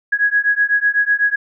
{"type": "beating tone pair", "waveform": "sine", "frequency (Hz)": [1659, 1667], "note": ["G#6", "G#6"], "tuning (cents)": [-2, 6], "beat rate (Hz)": 8, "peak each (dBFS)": -16, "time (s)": [0.12, 1.36], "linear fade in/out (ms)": 10, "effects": []}